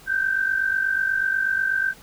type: tone pair together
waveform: sine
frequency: 1522.8 / 1571 Hz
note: F#6 / G6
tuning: +49 / +3 cents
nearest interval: minor second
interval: 54 cents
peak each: -25 / -21 dBFS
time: 0.06-1.94 s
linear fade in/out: 50 ms
effects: pink hiss -48 dBFS RMS until 2.02 s